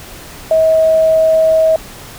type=tone; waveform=sine; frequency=640 Hz; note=D#5; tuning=49 cents sharp; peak=-7 dBFS; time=0.51-1.76 s; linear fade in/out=2 ms; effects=pink hiss -33 dBFS RMS until 2.18 s